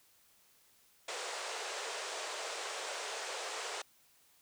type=band-pass noise; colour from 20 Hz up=pink; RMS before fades=-41 dBFS; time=1.08-3.82 s; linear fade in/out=5 ms; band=410 to 8700 Hz; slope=48 dB/octave; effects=white hiss -67 dBFS RMS until 4.41 s